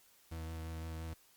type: tone with vibrato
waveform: 40% pulse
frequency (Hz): 81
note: E2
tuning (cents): -30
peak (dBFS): -40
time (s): 0.31-1.14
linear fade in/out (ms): 10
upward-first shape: triangle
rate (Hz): 5.8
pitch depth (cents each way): 20
effects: white hiss -66 dBFS RMS until 1.36 s + Opus 48 kbps